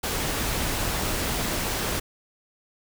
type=noise; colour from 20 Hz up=pink; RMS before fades=-27 dBFS; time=0.03-2 s; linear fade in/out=10 ms; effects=none